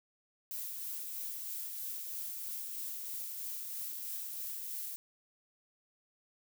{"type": "noise with tremolo", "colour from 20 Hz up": "violet", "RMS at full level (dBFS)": -40, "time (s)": [0.51, 4.96], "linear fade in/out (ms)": 0, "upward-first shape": "sine", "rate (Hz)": 3.1, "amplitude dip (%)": 25, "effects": []}